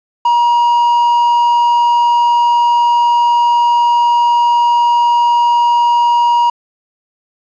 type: tone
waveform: triangle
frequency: 952 Hz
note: A#5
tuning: 36 cents sharp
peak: -6 dBFS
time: 0.25-6.5 s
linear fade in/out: 5 ms
effects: resampled to 16000 Hz + 7-bit